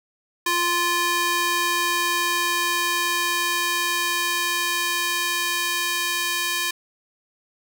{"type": "tone with high-pass filter sweep", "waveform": "square", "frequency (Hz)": 348.1, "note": "F4", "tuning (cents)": -6, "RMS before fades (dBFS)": -23, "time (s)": [0.46, 6.71], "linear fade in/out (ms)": 5, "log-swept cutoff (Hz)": [1000, 1900], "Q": 0.82, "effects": []}